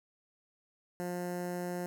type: tone with notch filter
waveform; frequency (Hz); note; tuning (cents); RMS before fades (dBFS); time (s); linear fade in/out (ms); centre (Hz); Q
15% pulse; 177.4; F3; +27; -37; 1-1.86; 0; 3400; 0.67
effects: none